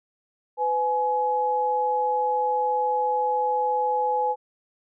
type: tone pair together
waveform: sine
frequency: 502 / 843 Hz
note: B4 / G#5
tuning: +28 / +26 cents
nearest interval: major sixth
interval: 898 cents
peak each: -26 / -22 dBFS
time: 0.57-4.36 s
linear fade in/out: 50 ms
effects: none